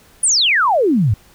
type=exponential sweep; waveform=sine; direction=down; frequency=10020 to 92.5 Hz; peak=-11 dBFS; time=0.23-1.14 s; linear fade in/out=5 ms; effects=pink hiss -49 dBFS RMS until 1.34 s